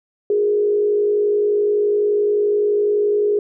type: tone with frequency modulation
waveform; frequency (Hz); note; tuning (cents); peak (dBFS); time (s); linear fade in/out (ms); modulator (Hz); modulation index
sine; 415.3; G#4; 0; -14; 0.3-3.39; 2; 51.7; 0.46
effects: none